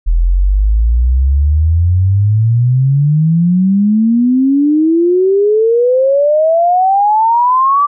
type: exponential sweep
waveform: sine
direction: up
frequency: 39.9 to 1174.7 Hz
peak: -7 dBFS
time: 0.06-7.87 s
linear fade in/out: 20 ms
effects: none